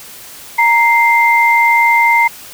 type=tone pair together; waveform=sine; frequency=932.3 / 2093 Hz; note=A#5 / C7; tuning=0 / 0 cents; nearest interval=octave + major second; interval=1400 cents; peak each=-10 dBFS; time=0.58-2.28 s; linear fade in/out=10 ms; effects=white hiss -34 dBFS RMS until 2.53 s